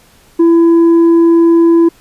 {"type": "tone with tanh clipping", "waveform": "sine", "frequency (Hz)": 334.8, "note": "E4", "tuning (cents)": 27, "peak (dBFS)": -5, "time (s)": [0.39, 1.89], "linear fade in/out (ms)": 10, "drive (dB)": 3, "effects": ["pink hiss -46 dBFS RMS until 2 s", "resampled to 32000 Hz"]}